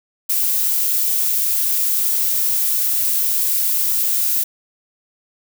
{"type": "noise", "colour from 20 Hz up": "violet", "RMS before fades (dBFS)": -18, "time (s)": [0.29, 4.44], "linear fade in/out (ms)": 10, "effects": []}